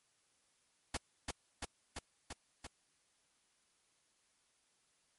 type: noise with echo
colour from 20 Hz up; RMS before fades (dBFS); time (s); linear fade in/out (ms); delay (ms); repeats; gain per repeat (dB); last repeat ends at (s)
pink; -37; 0.94-0.97; 5; 340; 5; -2; 2.67
effects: white hiss -75 dBFS RMS until 5.18 s + MP3 48 kbps